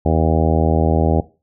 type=harmonic tone; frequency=80.1 Hz; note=E2; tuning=49 cents flat; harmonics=1 / 2 / 3 / 4 / 5 / 6 / 7 / 8 / 9 / 10; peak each=-17 / -20 / -22 / -23 / -24 / -25 / -25 / -26 / -27 / -27 dBFS; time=0.05-1.21 s; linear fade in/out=10 ms; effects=noise-tail reverb RT60 0.3 s tail -18 dB re dry